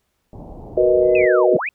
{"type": "low-pass noise", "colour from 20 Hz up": "pink", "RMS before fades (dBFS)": -36, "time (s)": [0.33, 1.26], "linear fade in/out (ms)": 2, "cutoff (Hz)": 870, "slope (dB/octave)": 48}
{"type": "chord", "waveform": "sine", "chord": "B major seventh", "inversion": "second", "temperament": "equal", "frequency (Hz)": [370, 466.2, 493.9, 622.3], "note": ["F#4", "A#4", "B4", "D#5"], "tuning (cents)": [0, 0, 0, 0], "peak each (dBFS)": [-16, -21, -18, -16], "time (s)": [0.77, 1.57], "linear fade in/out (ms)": 5}
{"type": "tone with exponential growth", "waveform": "sine", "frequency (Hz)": 2028, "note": "B6", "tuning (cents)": 45, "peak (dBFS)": -25, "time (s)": [1.01, 1.25], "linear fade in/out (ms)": 2, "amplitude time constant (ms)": 52}
{"type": "linear two-way sweep", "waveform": "sine", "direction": "down then up", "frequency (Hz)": [2636, 127.3, 2636], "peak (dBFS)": -21, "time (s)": [1.15, 1.69], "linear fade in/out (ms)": 2, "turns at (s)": 1.56}
{"effects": ["pink hiss -70 dBFS RMS until 1.74 s"]}